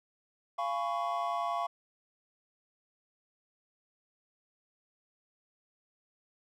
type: chord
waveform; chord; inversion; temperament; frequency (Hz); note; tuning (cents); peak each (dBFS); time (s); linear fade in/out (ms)
triangle; C# dominant seventh; first; just; 693 / 831.5 / 997.9 / 1108.7; E#5 / G#5 / B5 / C#6; -14 / +2 / +18 / 0; -32 / -38 / -37 / -33; 0.58-1.67; 10
effects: none